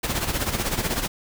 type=noise with tremolo; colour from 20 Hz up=pink; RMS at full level=-23 dBFS; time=0.03-1.08 s; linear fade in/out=10 ms; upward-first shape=sine; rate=16 Hz; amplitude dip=65%; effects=none

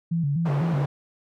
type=tone with vibrato; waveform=sine; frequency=154.3 Hz; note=D#3; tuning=14 cents flat; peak=-21 dBFS; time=0.11-0.86 s; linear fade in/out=10 ms; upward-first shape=square; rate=4 Hz; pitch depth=140 cents each way
type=band-pass noise; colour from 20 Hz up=white; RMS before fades=-33 dBFS; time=0.45-0.86 s; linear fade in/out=10 ms; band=160 to 740 Hz; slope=12 dB/octave
effects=none

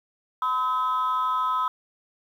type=tone pair together; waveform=sine; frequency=1014.6 / 1282 Hz; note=B5 / E6; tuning=+46 / -49 cents; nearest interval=major third; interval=405 cents; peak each=-23 dBFS; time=0.42-1.68 s; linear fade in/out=2 ms; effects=tanh soft clip ceiling -18 dBFS + 9-bit

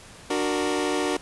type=chord; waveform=sawtooth; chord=D augmented; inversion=none; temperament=equal with one note detuned; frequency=296 / 370 / 466.2 Hz; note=D4 / F#4 / A#4; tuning=+14 / 0 / 0 cents; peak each=-23 / -23 / -25 dBFS; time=0.3-1.17 s; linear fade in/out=5 ms; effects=pink hiss -46 dBFS RMS until 1.21 s + resampled to 24000 Hz

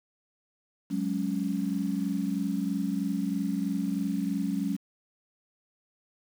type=chord; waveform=sine; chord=F# suspended second; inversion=none; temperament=just; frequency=185 / 208.1 / 277.5 Hz; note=F#3 / G#3 / C#4; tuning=0 / +4 / +2 cents; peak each=-31 dBFS; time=0.9-4.77 s; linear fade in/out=20 ms; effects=8-bit

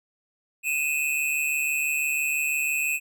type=tone pair together; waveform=square; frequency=2500 / 2646 Hz; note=D#7 / E7; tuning=+8 / +6 cents; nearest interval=minor second; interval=98 cents; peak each=-27 dBFS; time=0.63-3 s; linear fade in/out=50 ms; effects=none

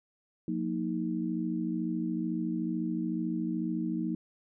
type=tone cluster; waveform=sine; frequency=178.8 / 232.6 / 314.8 Hz; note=F3 / A#3 / D#4; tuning=+41 / -4 / +20 cents; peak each=-34 / -34 / -33 dBFS; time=0.48-4.15 s; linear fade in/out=2 ms; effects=none

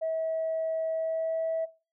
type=tone with pitch glide; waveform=sine; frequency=645 to 649.9 Hz; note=E5 to E5; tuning=-38 to -25 cents; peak=-26 dBFS; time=0.01-1.66 s; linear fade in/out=20 ms; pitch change=+13 cents; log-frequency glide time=0.91-1.4 s; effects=noise-tail reverb RT60 0.3 s tail -18 dB re dry + tanh soft clip ceiling -23 dBFS

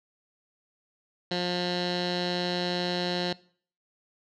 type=tone with low-pass filter; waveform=15% pulse; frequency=177.7 Hz; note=F3; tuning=30 cents sharp; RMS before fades=-29 dBFS; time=1.31-3.33 s; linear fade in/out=5 ms; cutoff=4100 Hz; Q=5.5; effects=noise-tail reverb RT60 0.5 s tail -21 dB re dry

